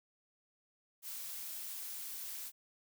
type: noise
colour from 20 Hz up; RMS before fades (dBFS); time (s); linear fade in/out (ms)
blue; -44; 1.02-2.52; 50
effects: none